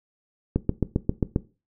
click train, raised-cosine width 3 ms, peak -8 dBFS, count 7, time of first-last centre 0.56-1.361 s, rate 7.49 Hz, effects noise-tail reverb RT60 0.3 s tail -17 dB re dry

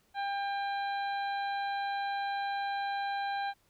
harmonic tone, 798 Hz, G5, 31 cents sharp, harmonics 1 / 2 / 3 / 4 / 5, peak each -32 / -39 / -47 / -51 / -46 dBFS, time 0.14-3.54 s, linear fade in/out 50 ms, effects pink hiss -70 dBFS RMS until 3.69 s

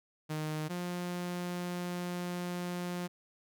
sawtooth tone pair in turn, 154.5 / 177.13 Hz, D#3 / F3, -12 / +25 cents, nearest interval major second, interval 237 cents, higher second, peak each -30 / -31 dBFS, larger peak first, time 0.29-0.69 / 0.69-3.08 s, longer second, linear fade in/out 20 ms, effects none

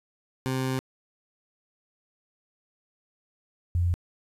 20% pulse / sine tone pair in turn, 130.81 / 87.31 Hz, C3 / F2, 0 / 0 cents, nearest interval perfect fifth, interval 700 cents, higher first, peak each -21 dBFS, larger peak neither, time 0.46-0.79 / 3.75-3.94 s, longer first, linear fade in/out 0 ms, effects resampled to 32000 Hz + 10-bit

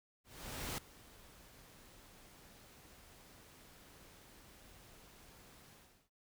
pink noise with ADSR envelope, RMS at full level -40 dBFS, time 0.24-6.1 s, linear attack 540 ms, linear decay 4 ms, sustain -20 dB, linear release 380 ms, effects none

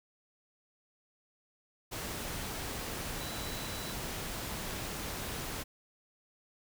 sine tone in noise, 3951 Hz, B7, in tune, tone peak -47 dBFS, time 3.19-3.94 s, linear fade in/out 20 ms, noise pink, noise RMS -39 dBFS, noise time 1.91-5.64 s, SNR -11 dB, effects none

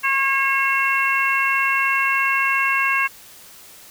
harmonic tone, 543 Hz, C#5, 36 cents flat, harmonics 2 / 3 / 4 / 5, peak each -22 / -22 / -22 / -22 dBFS, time 0.03-3.08 s, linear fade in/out 20 ms, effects white hiss -44 dBFS RMS until 3.9 s

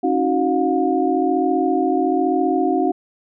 sine tone cluster, 274.5 / 315.6 / 370.1 / 716 Hz, C#4 / D#4 / F#4 / F5, -17 / +25 / 0 / +43 cents, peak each -21 dBFS, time 0.03-2.92 s, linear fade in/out 10 ms, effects none

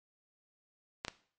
clicks, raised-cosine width 0.2 ms, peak -18 dBFS, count 2, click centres 1.049 / 1.082 s, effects noise-tail reverb RT60 0.5 s tail -17 dB re dry + MP3 48 kbps

